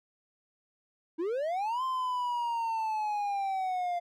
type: linear two-way sweep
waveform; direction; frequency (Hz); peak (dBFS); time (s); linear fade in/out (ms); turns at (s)
triangle; up then down; 308 to 1048 to 693; -27; 1.18-4; 20; 1.83
effects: none